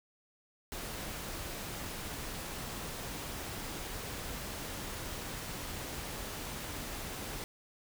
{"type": "noise", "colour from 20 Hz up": "pink", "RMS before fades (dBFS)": -41, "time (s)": [0.72, 7.44], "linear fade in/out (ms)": 0, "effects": []}